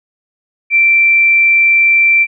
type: tone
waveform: sine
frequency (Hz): 2347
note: D7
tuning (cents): -2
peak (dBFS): -6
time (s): 0.7-2.27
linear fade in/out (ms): 50
effects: none